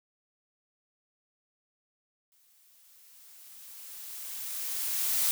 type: noise with exponential growth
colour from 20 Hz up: blue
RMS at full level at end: -26 dBFS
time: 2.32-5.31 s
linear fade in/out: 0 ms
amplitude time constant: 650 ms
effects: none